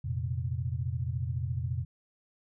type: chord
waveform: sine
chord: F suspended fourth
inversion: none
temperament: equal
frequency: 87.31 / 116.54 / 130.81 Hz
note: F2 / Bb2 / C3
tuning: 0 / 0 / 0 cents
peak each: -34 dBFS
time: 0.04-1.85 s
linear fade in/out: 10 ms
effects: none